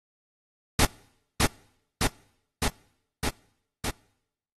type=noise with echo; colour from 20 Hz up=pink; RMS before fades=-20 dBFS; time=0.79-0.85 s; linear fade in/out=2 ms; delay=610 ms; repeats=5; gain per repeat=-2 dB; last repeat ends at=3.9 s; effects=noise-tail reverb RT60 0.8 s tail -25 dB re dry + AAC 32 kbps